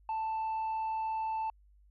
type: tone with tanh clipping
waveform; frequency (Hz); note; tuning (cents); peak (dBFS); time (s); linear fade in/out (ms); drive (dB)
sine; 883; A5; +6; -32; 0.09-1.5; 2; 2
effects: added 50 Hz sine -59 dBFS peak until 1.9 s